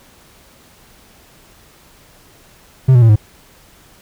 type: tone with pitch steps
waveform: triangle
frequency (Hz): 130.81 / 122.05 / 113.88 / 106.25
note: C3 / B2 / A#2 / G#2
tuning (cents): 0 / -20 / -40 / +40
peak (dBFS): -3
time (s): 2.88-3.16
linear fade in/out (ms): 10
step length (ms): 70
effects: pink hiss -47 dBFS RMS until 4.01 s